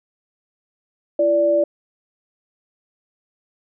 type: tone pair together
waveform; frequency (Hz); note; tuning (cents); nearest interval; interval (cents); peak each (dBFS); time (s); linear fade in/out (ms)
sine; 337.4 / 584; E4 / D5; +40 / -10; major sixth; 950; -22 / -14; 1.19-1.64; 5
effects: none